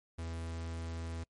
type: tone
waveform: 45% pulse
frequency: 82.7 Hz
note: E2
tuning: 6 cents sharp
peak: -38 dBFS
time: 0.18-1.24 s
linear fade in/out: 10 ms
effects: noise-tail reverb RT60 0.1 s tail -26 dB re dry + MP3 48 kbps